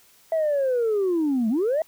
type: linear two-way sweep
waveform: sine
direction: down then up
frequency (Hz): 659.3 to 210.5 to 659.3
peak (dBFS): -18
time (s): 0.32-1.82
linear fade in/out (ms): 2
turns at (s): 1.49
effects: tanh soft clip ceiling -17 dBFS + white hiss -56 dBFS RMS until 1.87 s